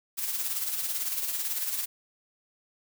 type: noise with tremolo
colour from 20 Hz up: blue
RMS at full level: -29 dBFS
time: 0.17-1.86 s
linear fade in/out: 20 ms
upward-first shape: sine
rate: 18 Hz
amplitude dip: 50%
effects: none